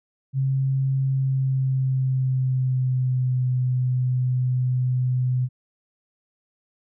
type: tone with pitch glide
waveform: sine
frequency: 134.2 to 126.67 Hz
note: C3 to B2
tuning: +44 to +44 cents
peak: -19 dBFS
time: 0.33-5.49 s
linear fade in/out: 50 ms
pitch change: -100 cents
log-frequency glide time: 1.04-3.49 s
effects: none

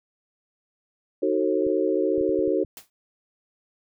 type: chord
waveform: sine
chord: D# diminished seventh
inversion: none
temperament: just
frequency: 311.1 / 373.4 / 448 / 537.6 Hz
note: D#4 / F#4 / A4 / C5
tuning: 0 / +16 / +31 / +47 cents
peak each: -26 / -24 / -26 / -27 dBFS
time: 1.22-2.64 s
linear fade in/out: 10 ms
type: clicks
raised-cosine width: 5 ms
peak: -30 dBFS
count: 7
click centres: 1.667 / 2.18 / 2.211 / 2.293 / 2.391 / 2.478 / 2.647 s
type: noise with exponential decay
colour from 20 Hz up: white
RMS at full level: -37 dBFS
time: 2.77-2.9 s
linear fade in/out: 1 ms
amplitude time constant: 27 ms
effects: none

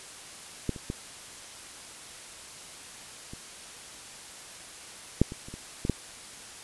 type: clicks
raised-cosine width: 3 ms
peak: -14 / -27 / -18 / -28 / -6 / -24 / -30 / -26 / -17 / -11 dBFS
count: 10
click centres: 0.693 / 0.762 / 0.901 / 3.335 / 5.216 / 5.321 / 5.485 / 5.54 / 5.851 / 5.897 s
effects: white hiss -45 dBFS RMS until 6.63 s + resampled to 24000 Hz

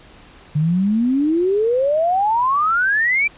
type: exponential sweep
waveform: sine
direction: up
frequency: 145.8 to 2378 Hz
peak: -14 dBFS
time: 0.55-3.28 s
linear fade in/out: 10 ms
effects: pink hiss -45 dBFS RMS until 3.37 s + resampled to 8000 Hz

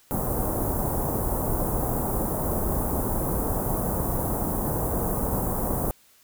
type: band-stop noise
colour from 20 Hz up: pink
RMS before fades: -26 dBFS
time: 0.11-5.91 s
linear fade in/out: 0 ms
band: 1000 to 11000 Hz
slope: 24 dB/octave
effects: white hiss -58 dBFS RMS until 6.23 s

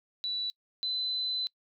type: tone pair in turn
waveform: sine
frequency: 3951 / 4025 Hz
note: B7 / B7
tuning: 0 / +32 cents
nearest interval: unison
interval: 32 cents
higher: second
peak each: -30 / -29 dBFS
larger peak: second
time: 0.24-0.5 / 0.83-1.47 s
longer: second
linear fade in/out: 0 ms
effects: noise-tail reverb RT60 0.1 s tail -25 dB re dry

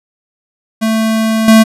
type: tone with level steps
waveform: square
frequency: 221.5 Hz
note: A3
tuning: 12 cents sharp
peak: -11 / -3 dBFS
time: 0.81-1.64 s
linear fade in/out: 20 ms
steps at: 1.48 s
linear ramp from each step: 2 ms
effects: resampled to 32000 Hz

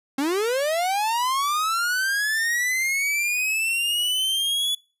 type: linear sweep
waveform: 45% pulse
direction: up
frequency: 261.6 to 3430 Hz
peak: -21 dBFS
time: 0.18-4.75 s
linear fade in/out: 5 ms
effects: noise-tail reverb RT60 0.4 s tail -26 dB re dry + resampled to 32000 Hz

